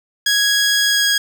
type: tone with pitch glide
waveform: 15% pulse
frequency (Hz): 1659 to 1647.5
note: G#6 to G#6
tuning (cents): -2 to -14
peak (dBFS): -7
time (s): 0.26-1.18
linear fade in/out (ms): 5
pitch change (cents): -12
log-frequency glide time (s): 0.86-1.06
effects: none